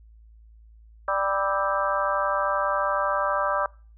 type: harmonic tone with a mistuned harmonic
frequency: 196.7 Hz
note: G3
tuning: 6 cents sharp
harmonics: 3 / 4 / 5 / 6 / 7 / 8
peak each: -27 / -33 / -29 / -27 / -30 / -32 dBFS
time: 1.08-3.66 s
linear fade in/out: 2 ms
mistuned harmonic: 7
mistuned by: -83 cents
effects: noise-tail reverb RT60 0.4 s tail -24 dB re dry + added 55 Hz sine -48 dBFS peak until 3.97 s